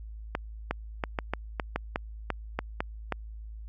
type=clicks; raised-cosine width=0.5 ms; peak=-13 dBFS; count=12; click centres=0.351 / 0.71 / 1.038 / 1.188 / 1.336 / 1.598 / 1.76 / 1.959 / 2.303 / 2.59 / 2.805 / 3.123 s; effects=added 54 Hz sine -39 dBFS peak until 3.68 s